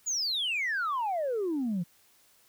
sine exponential sweep, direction down, 7040 to 164.4 Hz, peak -26 dBFS, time 0.06-1.84 s, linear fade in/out 20 ms, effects tanh soft clip ceiling -25 dBFS + white hiss -63 dBFS RMS until 2.48 s

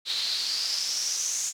pink noise with band-pass filter sweep, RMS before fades -29 dBFS, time 0.05-1.53 s, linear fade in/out 50 ms, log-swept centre 3900 to 6800 Hz, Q 6.8, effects none

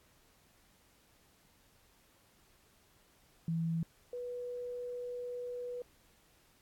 sine tone pair in turn, 164.81 / 490 Hz, E3 / B4, 0 / -14 cents, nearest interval octave + perfect fifth, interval 1886 cents, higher second, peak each -31 / -38 dBFS, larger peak first, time 3.48-3.83 / 4.13-5.82 s, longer second, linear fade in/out 2 ms, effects pink hiss -67 dBFS RMS until 6.61 s + AAC 64 kbps

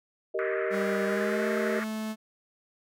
sine chord, Eb major, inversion first, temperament equal with one note detuned, 388.2 / 466.2 / 622.3 Hz, G4 / Bb4 / Eb5, -17 / 0 / 0 cents, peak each -31 / -32 / -32 dBFS, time 0.34-1.8 s, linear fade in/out 10 ms
white band-pass noise, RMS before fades -36 dBFS, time 0.39-1.84 s, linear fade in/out 0 ms, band 1200 to 2000 Hz, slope 48 dB/octave
45% pulse tone with pitch glide, 198.6 to 217.8 Hz, G3 to A3, +23 to -17 cents, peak -31 dBFS, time 0.7-2.16 s, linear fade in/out 50 ms, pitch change +160 cents, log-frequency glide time 1.05-1.46 s
effects none

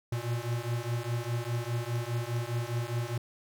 square beating tone pair, 116.5 / 121.4 Hz, A#2 / B2, -1 / -29 cents, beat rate 4.9 Hz, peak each -34 / -34 dBFS, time 0.12-3.18 s, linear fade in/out 5 ms, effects none

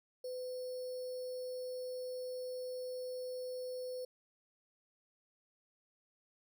sine tone with sample-and-hold, 505 Hz, B4, 39 cents sharp, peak -39 dBFS, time 0.24-4.05 s, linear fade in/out 5 ms, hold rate 4900 Hz, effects none

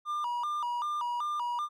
triangle tone with vibrato, 1074 Hz, C6, 45 cents sharp, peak -28 dBFS, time 0.05-1.69 s, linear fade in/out 50 ms, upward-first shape square, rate 2.6 Hz, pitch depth 190 cents each way, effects none

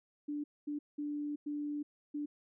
sine tone bursts at uneven times, 293.7 Hz, D4, in tune, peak -35 dBFS, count 5, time 0.28-0.44 / 0.67-0.79 / 0.98-1.36 / 1.46-1.83 / 2.14-2.26 s, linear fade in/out 10 ms, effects none

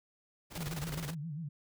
pink noise with tremolo, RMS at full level -40 dBFS, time 0.5-1.15 s, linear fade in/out 50 ms, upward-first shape square, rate 19 Hz, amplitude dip 65%
sine tone with vibrato, 155.56 Hz, D#3, in tune, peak -37 dBFS, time 0.57-1.49 s, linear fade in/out 10 ms, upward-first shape sine, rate 7.5 Hz, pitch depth 150 cents each way
effects none

